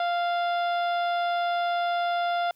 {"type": "harmonic tone with a mistuned harmonic", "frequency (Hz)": 696, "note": "F5", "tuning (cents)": -6, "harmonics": [1, 2, 3, 4, 5, 6, 7], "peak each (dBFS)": [-24, -32, -42, -44, -39, -51, -50], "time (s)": [0, 2.51], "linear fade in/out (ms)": 2, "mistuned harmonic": 7, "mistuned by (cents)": 26, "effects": ["white hiss -66 dBFS RMS until 2.55 s"]}